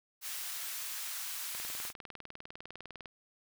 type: high-pass noise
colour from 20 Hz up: white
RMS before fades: -40 dBFS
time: 0.21-1.93 s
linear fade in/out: 50 ms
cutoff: 1100 Hz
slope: 12 dB/octave
type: click train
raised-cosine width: 0.3 ms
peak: -28 dBFS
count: 31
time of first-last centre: 1.55-3.058 s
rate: 19.9 Hz
effects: none

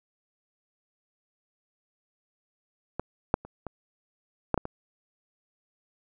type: clicks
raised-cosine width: 1 ms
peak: -16 / -6 / -28 / -21 / -8 / -12 / -20 dBFS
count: 7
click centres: 2.996 / 3.341 / 3.45 / 3.667 / 4.543 / 4.577 / 4.654 s
effects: none

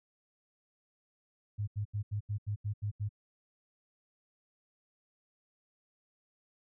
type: tone bursts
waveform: sine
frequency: 103.83 Hz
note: G#2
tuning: in tune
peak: -31 dBFS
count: 9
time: 1.58-3.092 s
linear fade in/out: 20 ms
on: 96 ms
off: 81 ms
effects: none

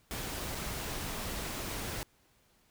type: noise with dropouts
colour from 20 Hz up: pink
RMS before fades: -38 dBFS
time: 0.11-2.03 s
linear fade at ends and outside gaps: 0 ms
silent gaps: 0.548-0.552 s
effects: pink hiss -68 dBFS RMS until 2.7 s

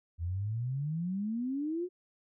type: exponential sweep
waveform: sine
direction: up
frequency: 81.2 to 370 Hz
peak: -31 dBFS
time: 0.18-1.89 s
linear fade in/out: 50 ms
effects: none

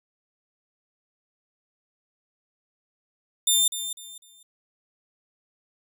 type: tone with echo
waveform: 15% pulse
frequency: 3601 Hz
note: A7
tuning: 39 cents sharp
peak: -11 dBFS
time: 3.47-3.68 s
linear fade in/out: 5 ms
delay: 250 ms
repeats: 3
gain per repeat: -11 dB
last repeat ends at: 4.43 s
effects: none

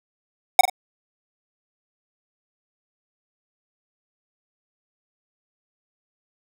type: tone with echo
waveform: square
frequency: 746 Hz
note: F#5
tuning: 14 cents sharp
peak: -6 dBFS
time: 0.59-0.61 s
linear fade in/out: 2 ms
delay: 44 ms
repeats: 2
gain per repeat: -10 dB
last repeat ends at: 0.698 s
effects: none

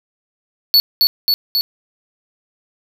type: tone with echo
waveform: square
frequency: 4435 Hz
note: C#8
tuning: in tune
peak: -8 dBFS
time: 0.74-0.8 s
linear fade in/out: 0 ms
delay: 270 ms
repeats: 3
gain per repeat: -2 dB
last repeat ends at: 1.61 s
effects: none

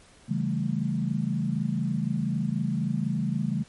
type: chord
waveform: sine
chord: A dominant seventh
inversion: first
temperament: equal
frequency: 138.59 / 164.81 / 196 / 220 Hz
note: C#3 / E3 / G3 / A3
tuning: 0 / 0 / 0 / 0 cents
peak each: -30 dBFS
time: 0.28-3.64 s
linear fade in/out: 20 ms
effects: pink hiss -55 dBFS RMS until 3.68 s + MP3 48 kbps

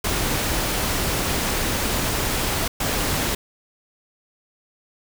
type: noise bursts at uneven times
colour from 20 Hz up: pink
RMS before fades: -23 dBFS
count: 2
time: 0.04-2.68 / 2.8-3.35 s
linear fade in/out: 5 ms
effects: none

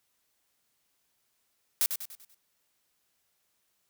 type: noise with echo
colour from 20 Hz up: blue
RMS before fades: -25 dBFS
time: 1.81-1.86 s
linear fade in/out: 0 ms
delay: 97 ms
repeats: 5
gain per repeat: -7 dB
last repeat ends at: 2.345 s
effects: white hiss -75 dBFS RMS until 3.89 s

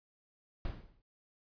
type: noise with exponential decay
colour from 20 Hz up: brown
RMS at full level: -34 dBFS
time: 0.65-1.02 s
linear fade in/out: 2 ms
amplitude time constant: 79 ms
effects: resampled to 11025 Hz

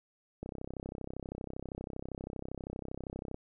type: click train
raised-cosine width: 2 ms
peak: -26 dBFS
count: 96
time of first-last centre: 0.43-3.344 s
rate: 32.6 Hz
effects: none

